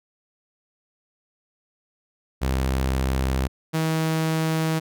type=tone pair in turn; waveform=sawtooth; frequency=65.7 / 159.91 Hz; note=C2 / D#3; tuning=+8 / +48 cents; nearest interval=octave + minor third; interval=1540 cents; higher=second; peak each=-17 dBFS; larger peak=neither; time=2.41-3.48 / 3.73-4.8 s; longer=neither; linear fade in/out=20 ms; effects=none

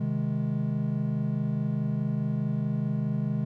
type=chord; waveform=triangle; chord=Ab major; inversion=first; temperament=equal; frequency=130.81 / 155.56 / 207.7 Hz; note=C3 / Eb3 / Ab3; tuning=0 / 0 / 0 cents; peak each=-28 dBFS; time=0-3.45 s; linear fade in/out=10 ms; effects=none

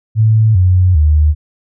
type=tone with pitch steps; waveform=sine; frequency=110 / 91.44 / 76.01 Hz; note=A2 / F#2 / D#2; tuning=0 / -20 / -40 cents; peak=-6 dBFS; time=0.15-1.35 s; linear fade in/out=50 ms; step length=400 ms; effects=none

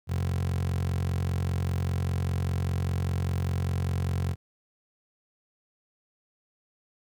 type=tone with high-pass filter; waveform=15% pulse; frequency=45.03 Hz; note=F#1; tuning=46 cents flat; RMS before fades=-28 dBFS; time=0.07-4.36 s; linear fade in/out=50 ms; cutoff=99 Hz; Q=3.9; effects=none

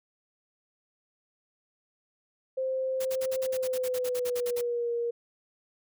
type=tone with pitch glide; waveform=sine; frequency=523.3 to 471.6 Hz; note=C5 to A#4; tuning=0 to +20 cents; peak=-27 dBFS; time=2.57-5.11 s; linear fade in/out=10 ms; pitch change=-180 cents; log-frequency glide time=3.42-4.91 s
type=noise bursts; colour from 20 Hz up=white; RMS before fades=-39 dBFS; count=16; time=3-4.614 s; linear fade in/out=10 ms; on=54 ms; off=50 ms
effects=none

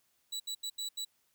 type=tone bursts at uneven times; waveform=30% pulse; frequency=3935 Hz; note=B7; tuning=7 cents flat; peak=-33 dBFS; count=5; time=0.32-0.4 / 0.47-0.55 / 0.63-0.7 / 0.78-0.89 / 0.97-1.05 s; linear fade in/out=10 ms; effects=white hiss -74 dBFS RMS until 1.34 s

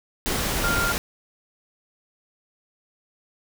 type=tone in noise; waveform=sine; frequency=1396.9 Hz; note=F6; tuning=in tune; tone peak=-23 dBFS; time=0.64-0.92 s; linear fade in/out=0 ms; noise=pink; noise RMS=-25 dBFS; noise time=0.26-0.98 s; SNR=-1 dB; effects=none

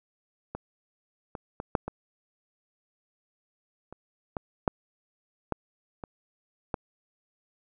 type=clicks; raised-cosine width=1 ms; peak=-20 / -22 / -20 / -8 / -19 / -28 / -17 / -8 / -13 / -23 / -14 dBFS; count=11; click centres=0.55 / 1.352 / 1.601 / 1.752 / 1.88 / 3.926 / 4.368 / 4.678 / 5.523 / 6.038 / 6.742 s; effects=none

